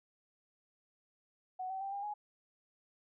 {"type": "tone with pitch steps", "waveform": "sine", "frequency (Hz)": [743, 765, 785, 802, 834], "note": ["F#5", "G5", "G5", "G5", "G#5"], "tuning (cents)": [7, -42, 2, 39, 7], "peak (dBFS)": -37, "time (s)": [1.59, 2.14], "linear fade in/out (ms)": 10, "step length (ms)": 110, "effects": []}